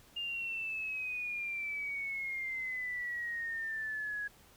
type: exponential sweep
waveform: sine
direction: down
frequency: 2823 to 1661.2 Hz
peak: -35 dBFS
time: 0.16-4.28 s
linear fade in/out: 10 ms
effects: pink hiss -61 dBFS RMS until 4.56 s